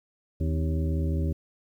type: harmonic tone with a mistuned harmonic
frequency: 79.2 Hz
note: D#2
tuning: 31 cents sharp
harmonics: 1 / 2 / 3 / 4 / 5 / 7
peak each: -25 / -31 / -35 / -37 / -39 / -42 dBFS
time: 0.4-1.33 s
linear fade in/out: 10 ms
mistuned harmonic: 3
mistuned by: +100 cents
effects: 10-bit